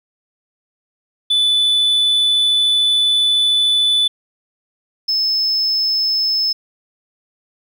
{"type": "tone pair in turn", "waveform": "sine", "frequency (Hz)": [3487, 5225], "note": ["A7", "E8"], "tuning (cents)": [-16, -16], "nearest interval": "perfect fifth", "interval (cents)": 700, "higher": "second", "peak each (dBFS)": [-9, -13], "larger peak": "first", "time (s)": [[1.3, 4.08], [5.08, 6.53]], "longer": "first", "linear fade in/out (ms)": 10, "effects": ["tanh soft clip ceiling -11 dBFS", "8-bit"]}